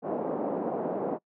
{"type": "band-pass noise", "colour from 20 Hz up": "white", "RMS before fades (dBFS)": -31, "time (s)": [0.02, 1.19], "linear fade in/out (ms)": 50, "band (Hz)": [190, 710], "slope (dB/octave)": 24, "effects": ["noise-tail reverb RT60 0.1 s tail -24 dB re dry"]}